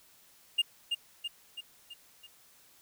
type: tone with echo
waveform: triangle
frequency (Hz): 2824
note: F7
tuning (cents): +19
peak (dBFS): -21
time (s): 0.58-0.62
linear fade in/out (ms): 10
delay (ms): 330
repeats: 5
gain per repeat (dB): -5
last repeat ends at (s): 2.27
effects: white hiss -61 dBFS RMS until 2.81 s